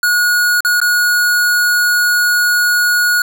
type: tone with dropouts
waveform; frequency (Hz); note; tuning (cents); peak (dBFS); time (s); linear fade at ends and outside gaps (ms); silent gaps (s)
square; 1450; F#6; -35; -11; 0.03-3.22; 2; 0.606-0.648 / 0.802-0.815
effects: none